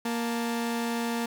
sawtooth tone pair together, 233.9 / 883 Hz, A#3 / A5, +6 / +6 cents, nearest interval octave + major seventh, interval 2300 cents, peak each -24 / -33 dBFS, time 0.05-1.26 s, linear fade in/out 5 ms, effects none

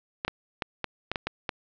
clicks, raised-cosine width 0.3 ms, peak -12 dBFS, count 8, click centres 0.249 / 0.28 / 0.622 / 0.843 / 1.116 / 1.158 / 1.27 / 1.492 s, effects low-pass 5000 Hz 12 dB/octave

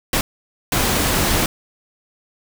pink noise bursts at uneven times, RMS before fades -18 dBFS, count 2, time 0.13-0.21 / 0.72-1.46 s, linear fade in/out 2 ms, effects none

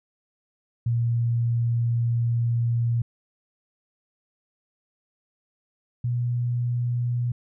sine tone pair in turn, 117.7 / 121.22 Hz, A#2 / B2, +17 / -32 cents, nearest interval minor second, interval 51 cents, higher second, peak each -20 / -22 dBFS, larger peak first, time 0.86-3.02 / 6.04-7.32 s, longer first, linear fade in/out 5 ms, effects none

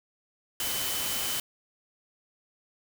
sine tone in noise, 3041 Hz, F#7, 47 cents sharp, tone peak -37 dBFS, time 0.6-1.4 s, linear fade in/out 2 ms, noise white, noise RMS -31 dBFS, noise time 0.6-1.4 s, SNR -9 dB, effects none

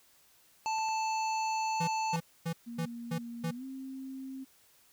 harmonic tone, 880 Hz, A5, in tune, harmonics 1 / 3 / 5 / 7 / 8, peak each -30 / -40 / -44 / -47 / -48 dBFS, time 0.66-2.16 s, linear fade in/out 0 ms
clicks, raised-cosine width 0.5 ms, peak -38 dBFS, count 2, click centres 0.785 / 0.887 s
square tone bursts, 166.1 Hz, E3, 13 cents sharp, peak -32 dBFS, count 6, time 1.8-3.512 s, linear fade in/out 10 ms, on 77 ms, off 250 ms
sine tone with pitch glide, 235.1 to 265.4 Hz, A#3 to C4, +15 to +25 cents, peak -39 dBFS, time 2.66-4.45 s, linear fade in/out 20 ms, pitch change +210 cents, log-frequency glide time 3.53-3.64 s
effects white hiss -64 dBFS RMS until 4.92 s

